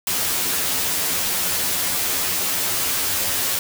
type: noise with comb filter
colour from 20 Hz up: white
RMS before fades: -22 dBFS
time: 0.07-3.59 s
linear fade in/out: 2 ms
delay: 11 ms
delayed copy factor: +0.85
effects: none